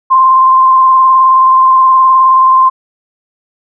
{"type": "tone with vibrato", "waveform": "sine", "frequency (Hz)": 1046.5, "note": "C6", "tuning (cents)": 0, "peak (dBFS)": -3, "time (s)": [0.1, 2.7], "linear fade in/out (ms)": 20, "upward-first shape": "square", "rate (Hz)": 19, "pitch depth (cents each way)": 15, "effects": []}